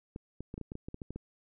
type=clicks; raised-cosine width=3 ms; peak=-27 dBFS; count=12; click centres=0.161 / 0.406 / 0.541 / 0.579 / 0.613 / 0.719 / 0.754 / 0.885 / 0.944 / 1.018 / 1.106 / 1.16 s; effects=none